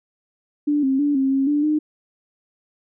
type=tone with pitch steps; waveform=sine; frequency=293.6 / 267.1 / 290 / 268.1 / 270.5 / 293.3 / 304.2 Hz; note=D4 / C4 / D4 / C4 / C#4 / D4 / D#4; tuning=0 / +36 / -22 / +42 / -42 / -2 / -39 cents; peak=-16 dBFS; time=0.67-1.79 s; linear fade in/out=10 ms; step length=160 ms; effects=none